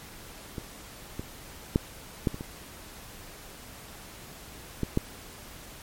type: clicks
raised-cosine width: 3 ms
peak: -21 / -20 / -8 / -10 / -23 / -22 / -14 / -10 dBFS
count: 8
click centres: 0.582 / 1.195 / 1.759 / 2.272 / 2.344 / 2.409 / 4.833 / 4.974 s
effects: pink hiss -46 dBFS RMS until 5.82 s + MP3 64 kbps